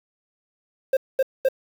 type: tone bursts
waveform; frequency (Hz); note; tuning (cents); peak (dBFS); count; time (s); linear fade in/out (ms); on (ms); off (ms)
triangle; 530; C5; +22; -13; 3; 0.93-1.487; 5; 39; 220
effects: 7-bit